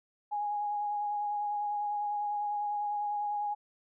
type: tone with vibrato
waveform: sine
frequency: 828 Hz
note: G#5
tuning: 5 cents flat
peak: -30 dBFS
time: 0.31-3.55 s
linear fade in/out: 20 ms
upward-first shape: triangle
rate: 10 Hz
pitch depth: 20 cents each way
effects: none